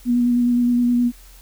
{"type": "tone with vibrato", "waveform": "sine", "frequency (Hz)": 242.4, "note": "B3", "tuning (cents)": -32, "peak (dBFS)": -14, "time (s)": [0.05, 1.12], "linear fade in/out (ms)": 50, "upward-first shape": "square", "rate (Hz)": 9.6, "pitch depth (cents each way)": 13, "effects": ["added 43 Hz sine -43 dBFS peak until 1.41 s", "white hiss -49 dBFS RMS until 1.41 s"]}